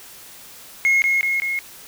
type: tone with echo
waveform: sine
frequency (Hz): 2160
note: C#7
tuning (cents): -45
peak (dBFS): -11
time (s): 0.85-1.02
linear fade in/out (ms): 0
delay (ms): 190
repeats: 3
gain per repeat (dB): -3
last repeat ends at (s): 1.59
effects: tanh soft clip ceiling -12 dBFS + white hiss -42 dBFS RMS until 1.87 s